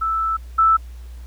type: tone pair in turn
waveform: sine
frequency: 1318.5 / 1318.5 Hz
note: E6 / E6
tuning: 0 / 0 cents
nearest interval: unison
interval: 0 cents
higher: neither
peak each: -18 / -11 dBFS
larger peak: second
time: 0.01-0.37 / 0.58-0.77 s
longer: first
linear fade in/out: 10 ms
effects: added 60 Hz sine -33 dBFS peak until 1.26 s + pink hiss -53 dBFS RMS until 1.26 s